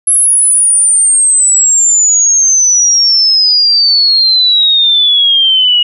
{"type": "exponential sweep", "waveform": "sine", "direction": "down", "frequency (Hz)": [11000, 2888], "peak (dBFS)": -5, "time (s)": [0.07, 5.83], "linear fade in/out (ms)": 5, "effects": []}